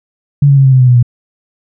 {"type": "tone with pitch steps", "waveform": "sine", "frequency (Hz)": [142.6, 139.26, 136, 132.82, 129.71, 126.68, 123.71, 120.82], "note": ["C#3", "C#3", "C#3", "C3", "C3", "B2", "B2", "B2"], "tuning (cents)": [49, 8, -33, 26, -15, 44, 3, -38], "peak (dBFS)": -3, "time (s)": [0.42, 1.028], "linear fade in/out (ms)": 5, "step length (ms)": 76, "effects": []}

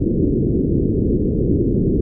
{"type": "low-pass noise", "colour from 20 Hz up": "white", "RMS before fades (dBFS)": -17, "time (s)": [0, 2.01], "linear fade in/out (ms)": 10, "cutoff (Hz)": 410, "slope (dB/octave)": 48, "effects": []}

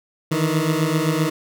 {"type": "beating tone pair", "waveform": "20% pulse", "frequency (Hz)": [154, 161.7], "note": ["D#3", "E3"], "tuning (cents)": [-17, -33], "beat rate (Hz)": 7.7, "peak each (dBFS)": -16, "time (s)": [0.31, 1.3], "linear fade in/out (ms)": 10, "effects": []}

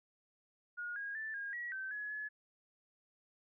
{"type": "tone with pitch steps", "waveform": "sine", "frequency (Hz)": [1437, 1636, 1762, 1627, 1919, 1547, 1689, 1705], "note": ["F6", "G#6", "A6", "G#6", "A#6", "G6", "G#6", "G#6"], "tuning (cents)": [49, -26, 2, -36, 50, -23, 29, 45], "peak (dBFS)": -39, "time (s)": [0.77, 2.29], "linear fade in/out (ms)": 20, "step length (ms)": 190, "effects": []}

